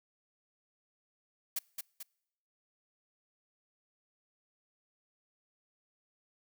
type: noise with echo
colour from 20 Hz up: blue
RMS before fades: -34 dBFS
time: 1.56-1.59 s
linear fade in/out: 5 ms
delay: 220 ms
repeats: 2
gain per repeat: -5 dB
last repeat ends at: 2.03 s
effects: noise-tail reverb RT60 0.8 s tail -26 dB re dry